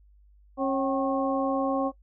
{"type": "harmonic tone with a mistuned harmonic", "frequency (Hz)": 271.6, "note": "C#4", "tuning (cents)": -35, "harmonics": [1, 2, 3, 4], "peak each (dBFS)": [-27, -27, -31, -33], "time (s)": [0.57, 1.92], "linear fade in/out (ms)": 50, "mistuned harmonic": 3, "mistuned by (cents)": -91, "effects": ["noise-tail reverb RT60 0.1 s tail -19 dB re dry", "added 50 Hz sine -54 dBFS peak until 2.02 s"]}